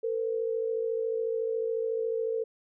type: tone pair together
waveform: sine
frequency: 451.2 / 505.2 Hz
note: A4 / B4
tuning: +44 / +39 cents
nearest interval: major second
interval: 195 cents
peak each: -28 / -34 dBFS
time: 0.03-2.44 s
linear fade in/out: 10 ms
effects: none